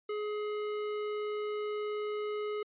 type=tone with tanh clipping; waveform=sine; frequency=420.7 Hz; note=G#4; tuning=22 cents sharp; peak=-35 dBFS; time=0.09-2.63 s; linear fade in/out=5 ms; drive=18 dB; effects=resampled to 8000 Hz